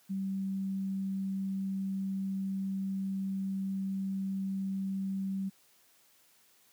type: tone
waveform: sine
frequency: 193.2 Hz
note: G3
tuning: 25 cents flat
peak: -31 dBFS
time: 0.09-5.5 s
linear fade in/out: 20 ms
effects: white hiss -65 dBFS RMS until 6.72 s + high-pass 100 Hz 12 dB/octave